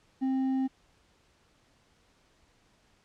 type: tone with hard clipping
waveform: sine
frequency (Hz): 264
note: C4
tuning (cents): +16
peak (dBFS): -27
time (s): 0.21-0.68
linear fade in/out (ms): 20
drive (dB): 4
effects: pink hiss -66 dBFS RMS until 3.04 s + low-pass 7000 Hz 12 dB/octave